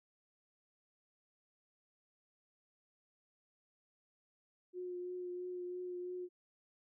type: tone with vibrato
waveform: sine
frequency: 359.4 Hz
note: F4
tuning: 50 cents sharp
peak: -40 dBFS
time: 4.73-6.29 s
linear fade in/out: 50 ms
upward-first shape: triangle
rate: 3 Hz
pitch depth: 19 cents each way
effects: none